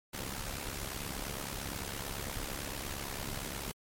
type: noise with amplitude modulation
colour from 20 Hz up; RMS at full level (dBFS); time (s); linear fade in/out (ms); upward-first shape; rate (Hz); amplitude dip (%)
pink; -36; 0.13-3.72; 10; sine; 68.8; 75
effects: MP3 64 kbps